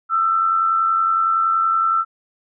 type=tone pair together; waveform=sine; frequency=1244.5 / 1335.2 Hz; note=D#6 / E6; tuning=0 / +22 cents; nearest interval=minor second; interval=122 cents; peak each=-25 / -15 dBFS; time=0.09-2.05 s; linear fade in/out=50 ms; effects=none